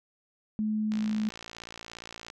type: tone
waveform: sine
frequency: 214.7 Hz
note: A3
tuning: 42 cents flat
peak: -26 dBFS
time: 0.59-1.29 s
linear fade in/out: 0 ms
type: click train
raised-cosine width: 0.2 ms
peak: -24 dBFS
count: 80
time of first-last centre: 0.92-2.301 s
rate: 57.2 Hz
effects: none